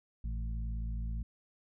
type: harmonic tone with a mistuned harmonic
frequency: 55 Hz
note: A1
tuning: in tune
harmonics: 1 / 2 / 3 / 4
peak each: -34 / -44 / -48 / -50 dBFS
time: 0.24-1.23 s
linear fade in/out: 5 ms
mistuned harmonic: 2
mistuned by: +54 cents
effects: none